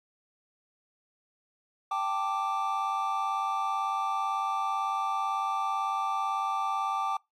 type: chord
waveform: triangle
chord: G suspended second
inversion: none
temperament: just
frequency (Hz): 784 / 882 / 1176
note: G5 / A5 / D6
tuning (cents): 0 / +4 / +2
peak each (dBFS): -30 / -32 / -28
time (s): 1.91-7.17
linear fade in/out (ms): 5
effects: noise-tail reverb RT60 0.2 s tail -24 dB re dry + MP3 64 kbps